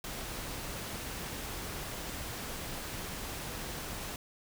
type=noise; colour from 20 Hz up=pink; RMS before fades=-40 dBFS; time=0.04-4.16 s; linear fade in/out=2 ms; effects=none